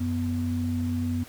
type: tone pair together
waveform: sine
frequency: 92.5 / 246.3 Hz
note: F#2 / B3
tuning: 0 / -5 cents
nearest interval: octave + perfect fourth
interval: 1695 cents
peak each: -28 / -27 dBFS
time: 0-1.24 s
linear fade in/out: 10 ms
effects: pink hiss -47 dBFS RMS until 1.28 s